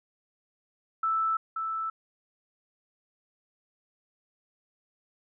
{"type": "tone with echo", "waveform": "sine", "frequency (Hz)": 1318.5, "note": "E6", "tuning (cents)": 0, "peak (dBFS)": -24, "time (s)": [1.03, 1.37], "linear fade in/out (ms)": 5, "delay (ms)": 530, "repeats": 1, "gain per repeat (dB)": -5, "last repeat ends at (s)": 1.9, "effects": []}